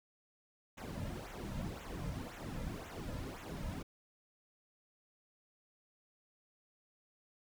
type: noise with flanger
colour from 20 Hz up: brown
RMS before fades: -43 dBFS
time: 0.77-3.83 s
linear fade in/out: 10 ms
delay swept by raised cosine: 0.2 to 2.7 ms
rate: 1.9 Hz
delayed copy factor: -0.8
effects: none